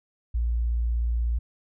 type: tone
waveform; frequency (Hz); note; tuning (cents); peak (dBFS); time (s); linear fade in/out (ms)
sine; 58.27; A#1; 0; -22; 0.34-1.39; 10
effects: none